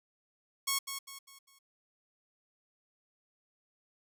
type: tone with echo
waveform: 5% pulse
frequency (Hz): 1099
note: C#6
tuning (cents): -15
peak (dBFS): -17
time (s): 0.67-0.79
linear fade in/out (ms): 10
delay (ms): 200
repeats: 4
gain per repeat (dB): -8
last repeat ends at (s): 1.59
effects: none